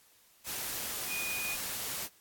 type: tone in noise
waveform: sine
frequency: 2467 Hz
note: D#7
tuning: 15 cents flat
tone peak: -35 dBFS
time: 1.07-1.58 s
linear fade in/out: 50 ms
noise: white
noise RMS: -37 dBFS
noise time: 0.44-2.09 s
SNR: -1 dB
effects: white hiss -63 dBFS RMS until 2.2 s + AAC 64 kbps